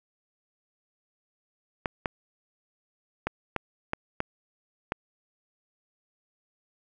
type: clicks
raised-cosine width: 0.5 ms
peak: -12 dBFS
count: 7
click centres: 1.858 / 2.058 / 3.27 / 3.563 / 3.934 / 4.204 / 4.921 s
effects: none